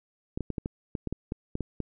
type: clicks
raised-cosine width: 3 ms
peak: -18 dBFS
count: 12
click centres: 0.375 / 0.407 / 0.503 / 0.582 / 0.659 / 0.952 / 1.073 / 1.126 / 1.321 / 1.554 / 1.607 / 1.803 s
effects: none